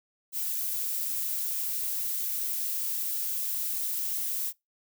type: noise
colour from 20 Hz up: violet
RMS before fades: -31 dBFS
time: 0.32-4.53 s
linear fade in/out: 50 ms
effects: noise-tail reverb RT60 0.2 s tail -24 dB re dry

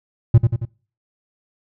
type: tone with echo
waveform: triangle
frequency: 115.1 Hz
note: A#2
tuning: 22 cents flat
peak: -4 dBFS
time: 0.34-0.38 s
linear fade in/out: 5 ms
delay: 91 ms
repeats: 3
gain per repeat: -5 dB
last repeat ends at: 0.653 s
effects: noise-tail reverb RT60 0.4 s tail -24 dB re dry

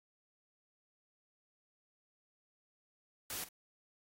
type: noise with echo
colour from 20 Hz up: white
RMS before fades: -41 dBFS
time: 3.3-3.44 s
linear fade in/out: 2 ms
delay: 48 ms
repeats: 1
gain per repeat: -15 dB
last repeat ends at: 3.488 s
effects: AAC 48 kbps

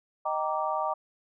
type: chord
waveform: sine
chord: Eb major seventh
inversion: none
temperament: just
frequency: 622.3 / 777.8 / 933.4 / 1166.7 Hz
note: Eb5 / G5 / Bb5 / D6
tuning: 0 / -14 / +2 / -12 cents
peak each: -32 dBFS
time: 0.25-0.94 s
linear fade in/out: 10 ms
effects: none

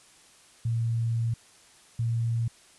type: tone pair in turn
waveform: sine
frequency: 115.4 / 115.84 Hz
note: A#2 / A#2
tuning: -17 / -10 cents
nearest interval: unison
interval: 7 cents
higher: second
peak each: -24 dBFS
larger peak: neither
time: 0.65-1.34 / 1.99-2.48 s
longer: first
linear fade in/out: 5 ms
effects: white hiss -56 dBFS RMS until 2.78 s + resampled to 24000 Hz

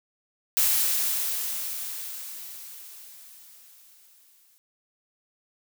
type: noise with exponential decay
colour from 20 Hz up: blue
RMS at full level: -21 dBFS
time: 0.57-4.58 s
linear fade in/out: 0 ms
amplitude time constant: 870 ms
effects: none

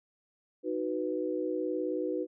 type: chord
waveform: sine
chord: B major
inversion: first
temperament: equal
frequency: 311.1 / 370 / 493.9 Hz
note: D#4 / F#4 / B4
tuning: 0 / 0 / 0 cents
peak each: -34 dBFS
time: 0.63-2.27 s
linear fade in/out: 50 ms
effects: none

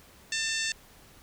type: harmonic tone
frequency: 894 Hz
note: A5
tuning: 27 cents sharp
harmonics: 2 / 3 / 4 / 5 / 6 / 7 / 8 / 9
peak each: -33 / -35 / -36 / -37 / -38 / -38 / -39 / -40 dBFS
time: 0.32-0.72 s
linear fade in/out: 2 ms
effects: pink hiss -55 dBFS RMS until 1.22 s

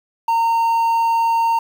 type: tone with quantisation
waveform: triangle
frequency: 918 Hz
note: A#5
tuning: 27 cents flat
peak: -12 dBFS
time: 0.28-1.59 s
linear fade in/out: 5 ms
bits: 7
effects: none

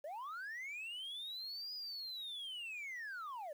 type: linear two-way sweep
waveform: sine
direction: up then down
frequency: 554.4 to 4978 to 554.4 Hz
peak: -40 dBFS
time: 0.04-3.53 s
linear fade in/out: 5 ms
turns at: 1.74 s
effects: tanh soft clip ceiling -42 dBFS + 11-bit

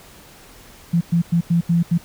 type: tone bursts at uneven times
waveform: sine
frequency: 170 Hz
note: F3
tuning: 46 cents flat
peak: -13 dBFS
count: 6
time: 0.93-1.01 / 1.12-1.22 / 1.32-1.41 / 1.5-1.61 / 1.69-1.83 / 1.91-1.98 s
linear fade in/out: 10 ms
effects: pink hiss -45 dBFS RMS until 2.04 s

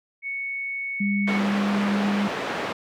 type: tone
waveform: sine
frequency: 2217 Hz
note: C#7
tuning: in tune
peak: -27 dBFS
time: 0.22-1.41 s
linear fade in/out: 50 ms
type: tone with pitch glide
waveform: sine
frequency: 201 to 202.6 Hz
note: G3 to G#3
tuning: +44 to -43 cents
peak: -21 dBFS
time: 1-2.28 s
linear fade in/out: 10 ms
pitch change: +13 cents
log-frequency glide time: 1.44-1.61 s
type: band-pass noise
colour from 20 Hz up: pink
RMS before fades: -29 dBFS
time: 1.27-2.73 s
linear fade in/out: 10 ms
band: 290 to 2500 Hz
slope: 12 dB/octave
effects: none

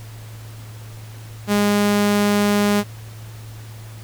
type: tone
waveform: sawtooth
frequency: 205.4 Hz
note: G#3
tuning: 19 cents flat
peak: -11 dBFS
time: 1.47-2.84 s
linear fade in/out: 50 ms
effects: added 110 Hz sine -34 dBFS peak until 4.03 s + pink hiss -44 dBFS RMS until 4.03 s

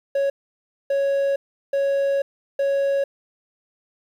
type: tone bursts at uneven times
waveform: triangle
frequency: 554.4 Hz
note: C#5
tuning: in tune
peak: -16 dBFS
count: 4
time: 0.15-0.3 / 0.9-1.36 / 1.73-2.22 / 2.59-3.04 s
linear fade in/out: 5 ms
effects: 9-bit

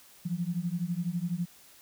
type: beating tone pair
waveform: sine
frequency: 168 / 180 Hz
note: E3 / F#3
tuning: +33 / -47 cents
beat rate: 12 Hz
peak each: -32 / -32 dBFS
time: 0.25-1.46 s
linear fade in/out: 10 ms
effects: white hiss -56 dBFS RMS until 1.81 s

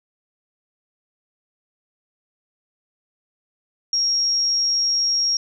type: tone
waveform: sine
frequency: 5588 Hz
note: F8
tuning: in tune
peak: -17 dBFS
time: 3.93-5.37 s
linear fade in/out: 2 ms
effects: none

